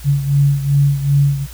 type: beating tone pair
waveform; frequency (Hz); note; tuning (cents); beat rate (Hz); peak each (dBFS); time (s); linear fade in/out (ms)
sine; 140.6 / 143.2; C#3 / D3; +25 / -43; 2.6; -12 / -17; 0.04-1.47; 50
effects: added 60 Hz sine -32 dBFS peak until 1.53 s + white hiss -39 dBFS RMS until 1.53 s